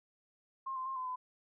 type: tone with pitch steps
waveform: sine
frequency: 1066 / 1037 / 1064 / 1023 / 1011 Hz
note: C6 / C6 / C6 / C6 / B5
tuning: +32 / -16 / +29 / -39 / +40 cents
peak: -36 dBFS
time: 0.66-1.16 s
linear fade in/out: 10 ms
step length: 100 ms
effects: none